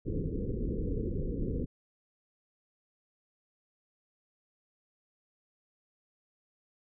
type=low-pass noise; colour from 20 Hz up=pink; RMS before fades=-33 dBFS; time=0.05-1.66 s; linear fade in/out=20 ms; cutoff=500 Hz; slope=96 dB/octave; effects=none